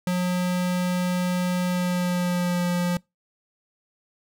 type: tone with pitch glide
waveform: square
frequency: 180 to 176.5 Hz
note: F#3 to F3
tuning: -47 to +19 cents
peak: -22 dBFS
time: 0.07-2.97 s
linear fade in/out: 2 ms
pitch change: -34 cents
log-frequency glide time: 1.67-2.67 s
effects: noise-tail reverb RT60 0.2 s tail -24 dB re dry